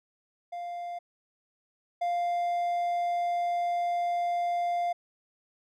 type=tone pair in turn; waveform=triangle; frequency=698.5 / 698.5 Hz; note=F5 / F5; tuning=0 / 0 cents; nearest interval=unison; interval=0 cents; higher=neither; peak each=-32 / -24 dBFS; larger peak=second; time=0.52-0.99 / 2.01-4.93 s; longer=second; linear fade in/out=10 ms; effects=none